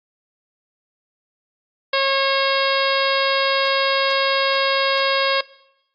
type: harmonic tone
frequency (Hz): 544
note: C#5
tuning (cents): -33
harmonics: 1 / 2 / 3 / 4 / 5 / 6 / 7 / 8 / 9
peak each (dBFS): -20 / -23 / -25 / -26 / -27 / -28 / -28 / -29 / -30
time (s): 1.93-5.41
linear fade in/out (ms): 5
effects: noise-tail reverb RT60 0.8 s tail -20 dB re dry + AAC 64 kbps